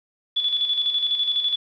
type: tone with tremolo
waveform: sine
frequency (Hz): 3439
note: A7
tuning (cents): -40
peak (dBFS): -18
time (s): 0.36-1.56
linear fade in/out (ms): 10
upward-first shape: square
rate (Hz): 12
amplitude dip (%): 50
effects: resampled to 11025 Hz + 8-bit